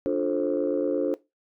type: chord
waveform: sine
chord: D minor seventh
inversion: none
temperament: just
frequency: 293.7 / 352.4 / 440.5 / 528.6 Hz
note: D4 / F4 / A4 / C5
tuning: 0 / +16 / +2 / +18 cents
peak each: -26 / -28 / -27 / -27 dBFS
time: 0.06-1.14 s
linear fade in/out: 0 ms
effects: noise-tail reverb RT60 0.2 s tail -18 dB re dry + tanh soft clip ceiling -15 dBFS